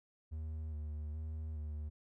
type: tone with vibrato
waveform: triangle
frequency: 76.9 Hz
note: D#2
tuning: 20 cents flat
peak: -37 dBFS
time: 0.31-1.9 s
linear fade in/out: 20 ms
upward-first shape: square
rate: 1.2 Hz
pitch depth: 32 cents each way
effects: none